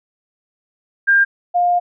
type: tone pair in turn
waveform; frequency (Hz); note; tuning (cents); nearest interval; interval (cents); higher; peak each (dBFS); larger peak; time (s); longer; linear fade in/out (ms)
sine; 1600 / 707; G6 / F5; +35 / +21; octave + major second; 1414; first; -9 / -12; first; 1.07-1.25 / 1.54-1.8; second; 20
effects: none